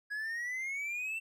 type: exponential sweep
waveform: triangle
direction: up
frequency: 1661.2 to 2702 Hz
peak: -33 dBFS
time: 0.1-1.2 s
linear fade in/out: 20 ms
effects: none